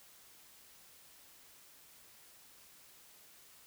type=silence; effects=white hiss -60 dBFS RMS until 3.66 s